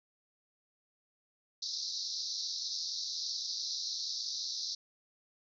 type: band-pass noise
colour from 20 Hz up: pink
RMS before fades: -38 dBFS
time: 1.62-4.75 s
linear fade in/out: 5 ms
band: 3900 to 5900 Hz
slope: 96 dB/octave
effects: none